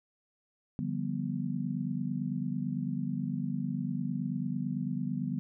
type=chord; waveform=sine; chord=G dominant seventh; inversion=second; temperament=just; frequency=147 / 176.4 / 196 / 245 Hz; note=D3 / F3 / G3 / B3; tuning=+2 / +18 / 0 / -14 cents; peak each=-36 / -38 / -36 / -35 dBFS; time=0.79-5.39 s; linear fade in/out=0 ms; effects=none